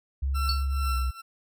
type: tone with pitch glide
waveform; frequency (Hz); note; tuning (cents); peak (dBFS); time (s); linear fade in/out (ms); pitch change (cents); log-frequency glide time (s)
sine; 68 to 63.45; C#2 to B1; -33 to +47; -24; 0.22-1.11; 10; -120; 0.84-0.94
type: tone with tremolo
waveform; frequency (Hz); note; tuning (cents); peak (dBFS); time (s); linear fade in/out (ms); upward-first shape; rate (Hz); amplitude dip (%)
40% pulse; 1346; E6; +36; -28; 0.34-1.22; 20; triangle; 2.2; 90
type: tone with exponential decay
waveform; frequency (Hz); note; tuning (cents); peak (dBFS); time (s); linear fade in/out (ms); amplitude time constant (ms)
sine; 4435; C#8; 0; -22; 0.49-0.63; 1; 30
effects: none